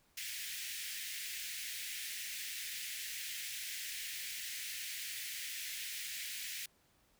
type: high-pass noise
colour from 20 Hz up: pink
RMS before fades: -43 dBFS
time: 0.17-6.66 s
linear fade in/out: 5 ms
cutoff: 1800 Hz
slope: 48 dB/octave
effects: pink hiss -71 dBFS RMS until 7.19 s